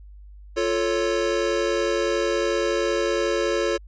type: chord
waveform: square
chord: F augmented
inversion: none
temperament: equal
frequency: 349.2 / 440 / 554.4 Hz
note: F4 / A4 / C#5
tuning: 0 / 0 / 0 cents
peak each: -26 dBFS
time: 0.56-3.78 s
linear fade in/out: 20 ms
effects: added 50 Hz sine -41 dBFS peak until 3.87 s + resampled to 16000 Hz